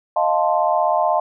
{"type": "chord", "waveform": "sine", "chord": "F dominant seventh", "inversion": "third", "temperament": "equal", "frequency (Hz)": [622.3, 698.5, 880, 1046.5], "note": ["Eb5", "F5", "A5", "C6"], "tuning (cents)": [0, 0, 0, 0], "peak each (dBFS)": [-20, -19, -21, -23], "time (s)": [0.16, 1.2], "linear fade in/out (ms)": 5, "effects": []}